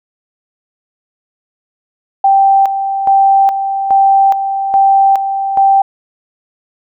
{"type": "tone with tremolo", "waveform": "sine", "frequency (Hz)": 783, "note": "G5", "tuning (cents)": -2, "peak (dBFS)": -5, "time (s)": [2.24, 5.82], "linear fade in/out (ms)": 5, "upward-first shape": "square", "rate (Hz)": 1.2, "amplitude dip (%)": 60, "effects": []}